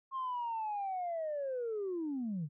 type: linear sweep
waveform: sine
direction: down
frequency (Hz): 1077 to 137.9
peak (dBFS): -33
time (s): 0.11-2.49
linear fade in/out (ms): 50
effects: tanh soft clip ceiling -31 dBFS